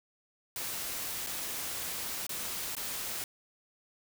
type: noise with dropouts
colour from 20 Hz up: white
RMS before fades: -37 dBFS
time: 0.56-3.24 s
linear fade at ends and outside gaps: 1 ms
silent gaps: 1.264-1.27 / 2.267-2.293 / 2.751-2.767 s
effects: none